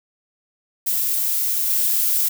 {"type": "noise with level steps", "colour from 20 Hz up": "violet", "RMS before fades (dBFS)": [-21, -19], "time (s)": [0.86, 2.29], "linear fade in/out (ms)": 10, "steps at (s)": 1.69, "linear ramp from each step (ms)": 20, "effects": []}